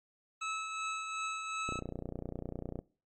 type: tone with tremolo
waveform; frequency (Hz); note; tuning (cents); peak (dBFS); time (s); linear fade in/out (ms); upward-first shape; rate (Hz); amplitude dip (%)
25% pulse; 1300; E6; -24; -30; 0.41-1.8; 10; triangle; 2.7; 45
type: click train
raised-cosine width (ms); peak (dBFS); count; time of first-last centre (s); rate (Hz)
2; -25; 34; 1.69-2.79; 30
effects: noise-tail reverb RT60 0.4 s tail -22 dB re dry + MP3 32 kbps